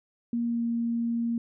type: tone with pitch glide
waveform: sine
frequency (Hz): 235.5 to 233.3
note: A#3 to A#3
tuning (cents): +18 to +2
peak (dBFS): -25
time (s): 0.33-1.38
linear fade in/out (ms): 2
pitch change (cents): -16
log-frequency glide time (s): 0.44-0.63
effects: none